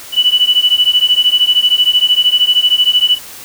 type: beating tone pair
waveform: sine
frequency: 2960 / 2973 Hz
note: F#7 / F#7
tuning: 0 / +8 cents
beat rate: 13 Hz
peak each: -11 dBFS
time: 0.12-3.19 s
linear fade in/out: 50 ms
effects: white hiss -32 dBFS RMS until 3.44 s